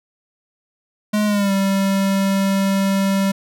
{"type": "tone with pitch glide", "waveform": "square", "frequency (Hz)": [210.4, 195.18], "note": ["G#3", "G3"], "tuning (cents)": [23, -7], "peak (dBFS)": -16, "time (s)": [1.13, 3.32], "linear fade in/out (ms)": 10, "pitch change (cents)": -130, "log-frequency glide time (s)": [1.26, 1.52], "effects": []}